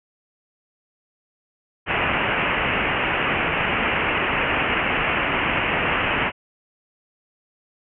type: low-pass noise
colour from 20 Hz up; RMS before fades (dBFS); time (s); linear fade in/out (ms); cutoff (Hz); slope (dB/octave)
white; -22; 1.86-6.32; 50; 2900; 96
effects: none